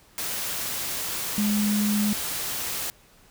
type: tone in noise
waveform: sine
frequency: 208.1 Hz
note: G#3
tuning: 4 cents sharp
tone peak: -21 dBFS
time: 1.38-2.13 s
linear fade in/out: 0 ms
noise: white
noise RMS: -30 dBFS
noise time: 0.18-2.9 s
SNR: +6 dB
effects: pink hiss -56 dBFS RMS until 3.3 s